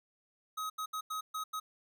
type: tone bursts at uneven times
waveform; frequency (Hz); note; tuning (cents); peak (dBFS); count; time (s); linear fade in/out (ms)
square; 1267; D#6; +31; -36; 6; 0.57-0.7 / 0.78-0.86 / 0.93-1.01 / 1.1-1.21 / 1.34-1.44 / 1.53-1.6; 10
effects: none